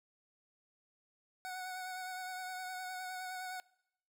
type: tone with vibrato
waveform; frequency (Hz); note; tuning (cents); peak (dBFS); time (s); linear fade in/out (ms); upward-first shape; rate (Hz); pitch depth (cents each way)
25% pulse; 740; F#5; 0; -37; 1.45-3.6; 0; sine; 9.7; 22
effects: noise-tail reverb RT60 0.8 s tail -23 dB re dry